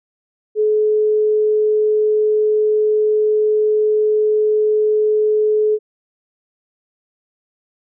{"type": "tone", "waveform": "sine", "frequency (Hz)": 427.2, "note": "G#4", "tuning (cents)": 49, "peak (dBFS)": -12, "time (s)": [0.55, 5.79], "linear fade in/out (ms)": 50, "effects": []}